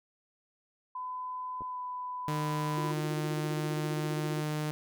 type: tone with pitch glide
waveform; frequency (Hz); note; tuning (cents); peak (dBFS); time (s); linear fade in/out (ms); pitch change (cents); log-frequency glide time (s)
sine; 1008 to 998.2; B5 to B5; +35 to +18; -35; 0.95-2.92; 5; -17; 1.66-1.79
type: clicks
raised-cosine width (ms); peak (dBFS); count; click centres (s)
2; -34; 2; 1.608 / 1.619
type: tone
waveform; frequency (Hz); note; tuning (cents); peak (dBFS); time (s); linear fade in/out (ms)
sawtooth; 152; D#3; -40; -27; 2.28-4.71; 0
type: tone with tremolo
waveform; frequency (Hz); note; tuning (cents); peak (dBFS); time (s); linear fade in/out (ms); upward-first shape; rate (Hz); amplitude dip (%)
sine; 349.2; F4; 0; -33; 2.77-4.43; 10; triangle; 15; 90
effects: none